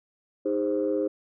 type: chord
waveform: sine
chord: Ab major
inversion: second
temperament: equal with one note detuned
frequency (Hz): 311.1 / 405.8 / 523.3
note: Eb4 / Ab4 / C5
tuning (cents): 0 / -40 / 0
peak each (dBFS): -27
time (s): 0.45-1.08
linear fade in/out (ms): 10
effects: tanh soft clip ceiling -16 dBFS